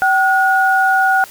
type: tone pair together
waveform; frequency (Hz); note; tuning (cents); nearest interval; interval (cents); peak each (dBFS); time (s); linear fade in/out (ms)
sine; 767 / 1447.9; G5 / F#6; -38 / -38; major seventh; 1100; -13; 0.02-1.24; 0
effects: white hiss -38 dBFS RMS until 1.3 s